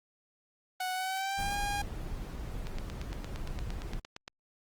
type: tone with pitch glide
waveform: sawtooth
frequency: 740 to 811.7 Hz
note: F#5 to G#5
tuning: 0 to -40 cents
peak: -28 dBFS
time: 0.8-1.82 s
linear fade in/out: 5 ms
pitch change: +160 cents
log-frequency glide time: 0.93-1.56 s
type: noise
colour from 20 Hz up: brown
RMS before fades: -38 dBFS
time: 1.38-4 s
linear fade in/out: 10 ms
type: click train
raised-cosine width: 0.2 ms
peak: -25 dBFS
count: 15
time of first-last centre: 2.67-4.279 s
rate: 8.7 Hz
effects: Opus 24 kbps